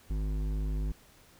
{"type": "tone with hard clipping", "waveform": "triangle", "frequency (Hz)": 51.4, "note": "G#1", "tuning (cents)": -17, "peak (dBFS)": -31, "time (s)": [0.1, 0.92], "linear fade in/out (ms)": 5, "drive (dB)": 16, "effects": ["pink hiss -59 dBFS RMS until 1.39 s"]}